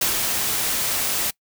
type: noise with ADSR envelope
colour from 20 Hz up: white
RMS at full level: -20 dBFS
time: 0.01-1.31 s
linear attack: 5 ms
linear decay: 120 ms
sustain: -3 dB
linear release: 13 ms
effects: noise-tail reverb RT60 0.1 s tail -23 dB re dry